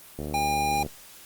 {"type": "click train", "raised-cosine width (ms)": 2, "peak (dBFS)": -20, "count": 51, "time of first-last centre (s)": [0.19, 0.863], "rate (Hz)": 74.3}
{"type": "tone", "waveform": "square", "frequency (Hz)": 806, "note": "G5", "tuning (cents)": 48, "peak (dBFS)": -24, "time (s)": [0.34, 0.83], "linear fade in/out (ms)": 2}
{"effects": ["white hiss -48 dBFS RMS until 1.25 s", "Opus 32 kbps"]}